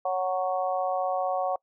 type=harmonic tone; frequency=184.8 Hz; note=F#3; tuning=2 cents flat; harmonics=3 / 4 / 5 / 6; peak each=-29 / -27 / -38 / -34 dBFS; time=0.05-1.56 s; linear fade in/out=5 ms; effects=noise-tail reverb RT60 0.1 s tail -25 dB re dry